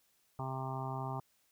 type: harmonic tone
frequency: 132 Hz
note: C3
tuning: 16 cents sharp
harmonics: 1 / 2 / 3 / 5 / 6 / 7 / 8 / 9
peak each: -39 / -48 / -48 / -47 / -44 / -45 / -47 / -48 dBFS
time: 0.39-1.2 s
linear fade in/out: 2 ms
effects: white hiss -73 dBFS RMS until 1.51 s